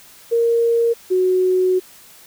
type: tone pair in turn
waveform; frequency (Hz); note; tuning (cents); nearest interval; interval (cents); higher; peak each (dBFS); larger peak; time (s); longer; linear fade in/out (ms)
sine; 465.4 / 369.4; A#4 / F#4; -3 / -3; major third; 400; first; -13; neither; 0.31-0.94 / 1.1-1.8; second; 20
effects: white hiss -45 dBFS RMS until 2.26 s